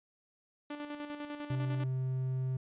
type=tone with tremolo; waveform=sawtooth; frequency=293.7 Hz; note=D4; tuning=in tune; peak=-34 dBFS; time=0.7-1.84 s; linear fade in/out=5 ms; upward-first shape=square; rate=10 Hz; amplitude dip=50%
type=tone; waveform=triangle; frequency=130 Hz; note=C3; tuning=11 cents flat; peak=-29 dBFS; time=1.5-2.57 s; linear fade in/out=5 ms
effects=resampled to 8000 Hz